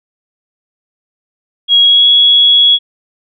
sine tone with pitch glide, 3300 to 3348 Hz, G#7 to G#7, -12 to +13 cents, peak -4 dBFS, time 1.68-2.79 s, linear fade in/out 50 ms, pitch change +25 cents, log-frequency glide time 1.81-2.08 s, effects none

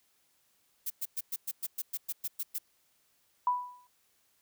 violet noise bursts, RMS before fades -34 dBFS, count 12, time 0.86-2.586 s, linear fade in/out 10 ms, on 43 ms, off 110 ms
sine tone with exponential decay, 987.8 Hz, B5, in tune, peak -22 dBFS, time 3.47-3.87 s, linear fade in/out 2 ms, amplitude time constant 85 ms
effects white hiss -71 dBFS RMS until 4.41 s

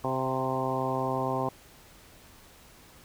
harmonic tone with a mistuned harmonic, 130.81 Hz, C3, in tune, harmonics 1 / 2 / 3 / 4 / 5 / 6 / 7 / 8, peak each -35 / -35 / -35 / -35 / -35 / -35 / -35 / -35 dBFS, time 0.04-1.49 s, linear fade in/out 2 ms, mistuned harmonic 5, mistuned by +17 cents, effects pink hiss -54 dBFS RMS until 3.04 s

